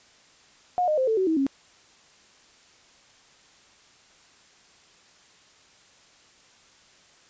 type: tone with pitch steps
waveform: sine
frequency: 720 / 612.5 / 521 / 443.2 / 377 / 320.7 / 272.8 Hz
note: F#5 / D#5 / C5 / A4 / F#4 / E4 / C#4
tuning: -47 / -27 / -7 / +13 / +32 / -48 / -28 cents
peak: -20 dBFS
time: 0.78-1.466 s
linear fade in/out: 0 ms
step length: 98 ms
effects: white hiss -56 dBFS RMS until 7.29 s + resampled to 16000 Hz